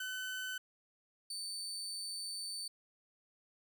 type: tone pair in turn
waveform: 30% pulse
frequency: 1514 / 4547 Hz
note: F#6 / C#8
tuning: +39 / +43 cents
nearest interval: octave + perfect fifth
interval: 1904 cents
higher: second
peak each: -36 / -37 dBFS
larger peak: first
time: 0-0.58 / 1.3-2.68 s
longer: second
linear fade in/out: 5 ms
effects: none